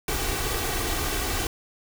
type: noise with comb filter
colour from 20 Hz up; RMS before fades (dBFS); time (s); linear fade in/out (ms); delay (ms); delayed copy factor
pink; -27; 0.08-1.47; 2; 2.6; +0.6
effects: none